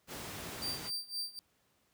pink noise, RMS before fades -43 dBFS, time 0.07-0.91 s, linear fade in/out 50 ms
40% pulse tone with tremolo, 4684 Hz, D8, 5 cents flat, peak -33 dBFS, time 0.62-1.39 s, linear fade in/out 0 ms, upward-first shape sine, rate 3.9 Hz, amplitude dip 90%
effects pink hiss -73 dBFS RMS until 1.93 s + high-pass 80 Hz 12 dB/octave

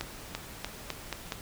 accelerating click train, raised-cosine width 0.2 ms, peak -15 dBFS, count 6, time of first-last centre 0.01-1.322 s, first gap 340 ms, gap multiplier 0.87, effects pink hiss -45 dBFS RMS until 1.41 s

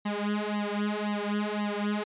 sawtooth tone with flanger, 207.7 Hz, G#3, in tune, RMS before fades -30 dBFS, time 0.05-2.04 s, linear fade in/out 10 ms, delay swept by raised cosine 1 to 4.2 ms, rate 1.9 Hz, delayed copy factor +0.95, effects resampled to 8000 Hz

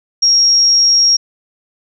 sine tone, 5590 Hz, F8, 1 cent sharp, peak -7 dBFS, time 0.22-1.17 s, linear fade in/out 10 ms, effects none

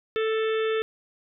harmonic tone, 440.9 Hz, A4, 4 cents sharp, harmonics 1 / 3 / 4 / 5 / 6 / 7 / 8, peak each -23 / -34 / -36 / -40 / -39 / -43 / -40 dBFS, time 0.16-0.82 s, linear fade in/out 0 ms, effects none

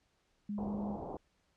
sine tone, 205.8 Hz, G#3, 16 cents flat, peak -35 dBFS, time 0.49-0.96 s, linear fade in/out 5 ms
white low-pass noise, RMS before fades -43 dBFS, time 0.58-1.17 s, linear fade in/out 2 ms, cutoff 900 Hz, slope 48 dB/octave
effects pink hiss -75 dBFS RMS until 1.56 s + low-pass 7000 Hz 12 dB/octave

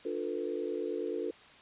sine chord, B half-diminished seventh, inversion first, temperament just, 296.3 / 355.6 / 444.5 / 493.9 Hz, D4 / F4 / A4 / B4, +15 / +31 / +18 / 0 cents, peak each -40 / -37 / -36 / -40 dBFS, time 0.05-1.31 s, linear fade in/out 5 ms, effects white hiss -55 dBFS RMS until 1.61 s + resampled to 8000 Hz

